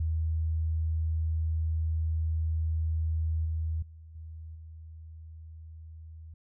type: tone with level steps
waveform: sine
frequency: 80 Hz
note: D#2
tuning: 49 cents sharp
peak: -26 / -28 / -46 / -40 / -43 dBFS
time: 0-6.34 s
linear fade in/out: 5 ms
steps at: 3.45 / 3.82 / 4.15 / 4.55 s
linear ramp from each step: 5 ms
effects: none